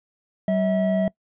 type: tone pair together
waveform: triangle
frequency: 191.28 / 646 Hz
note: G3 / E5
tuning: -42 / -35 cents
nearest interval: octave + major sixth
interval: 2107 cents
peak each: -19 / -20 dBFS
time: 0.48-1.08 s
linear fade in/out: 2 ms
effects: noise-tail reverb RT60 0.1 s tail -22 dB re dry + resampled to 8000 Hz